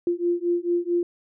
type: beating tone pair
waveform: sine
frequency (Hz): 345.5 / 350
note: F4 / F4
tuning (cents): -19 / +4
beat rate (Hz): 4.5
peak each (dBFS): -24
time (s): 0.07-1.03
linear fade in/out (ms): 2
effects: none